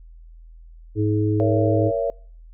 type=harmonic tone; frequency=105.7 Hz; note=G#2; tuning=31 cents sharp; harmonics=1 / 3 / 4; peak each=-20 / -22 / -25 dBFS; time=0.95-1.92 s; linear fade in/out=50 ms
type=chord; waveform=sine; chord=A# diminished; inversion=none; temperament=just; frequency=466.2 / 559.4 / 671.3 Hz; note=A#4 / C#5 / E5; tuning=0 / +16 / +31 cents; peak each=-25 / -23 / -26 dBFS; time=1.4-2.1 s; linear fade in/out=0 ms
effects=noise-tail reverb RT60 0.5 s tail -25 dB re dry + added 41 Hz sine -41 dBFS peak until 2.53 s